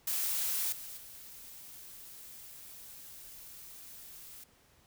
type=noise with level steps; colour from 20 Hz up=blue; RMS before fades=-33 / -45 / -50 dBFS; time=0.07-4.44 s; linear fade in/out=5 ms; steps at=0.72 / 0.97 s; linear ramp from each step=5 ms; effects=pink hiss -65 dBFS RMS until 4.86 s